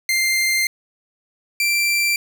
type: tone pair in turn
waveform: sawtooth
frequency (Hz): 2096 / 2353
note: C7 / D7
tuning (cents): +2 / +3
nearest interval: major second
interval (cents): 201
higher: second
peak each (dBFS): -13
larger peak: neither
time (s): 0.09-0.67 / 1.6-2.16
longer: first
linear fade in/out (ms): 2
effects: none